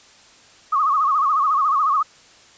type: tone with vibrato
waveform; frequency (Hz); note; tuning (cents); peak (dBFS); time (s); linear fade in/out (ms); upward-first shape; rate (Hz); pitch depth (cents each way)
sine; 1174.7; D6; 0; -15; 0.72-2.03; 10; sine; 14; 140
effects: white hiss -49 dBFS RMS until 2.57 s + resampled to 16000 Hz